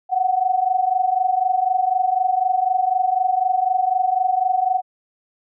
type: tone pair together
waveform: sine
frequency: 729 / 753 Hz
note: F#5 / F#5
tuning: -26 / +30 cents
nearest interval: minor second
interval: 56 cents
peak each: -20 / -18 dBFS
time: 0.09-4.82 s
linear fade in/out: 50 ms
effects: none

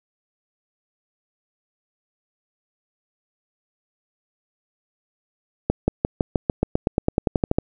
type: accelerating click train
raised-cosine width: 2 ms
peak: -4 dBFS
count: 17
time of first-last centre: 5.7-7.585 s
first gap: 180 ms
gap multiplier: 0.94
effects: none

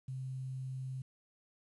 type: tone with quantisation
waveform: sine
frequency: 130.81 Hz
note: C3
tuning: in tune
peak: -38 dBFS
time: 0.08-1.02 s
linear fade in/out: 5 ms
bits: 11
effects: resampled to 24000 Hz

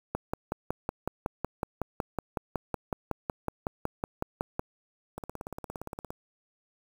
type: two click trains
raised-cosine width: 1 ms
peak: -15 / -23 dBFS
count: 25 / 17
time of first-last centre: 0.15-4.594 / 5.18-6.105 s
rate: 5.4 / 17.3 Hz
effects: 7-bit

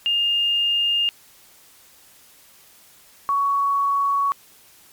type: tone pair in turn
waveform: sine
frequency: 2820 / 1119.1 Hz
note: F7 / C#6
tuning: +16 / +16 cents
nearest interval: octave + major third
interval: 1600 cents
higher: first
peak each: -17 dBFS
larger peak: neither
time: 0.06-1.09 / 3.29-4.32 s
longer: neither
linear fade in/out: 0 ms
effects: white hiss -51 dBFS RMS until 4.92 s + MP3 96 kbps

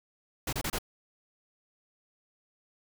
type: noise bursts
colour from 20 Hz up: pink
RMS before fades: -32 dBFS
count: 4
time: 0.47-0.786 s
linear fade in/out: 5 ms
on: 58 ms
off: 28 ms
effects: none

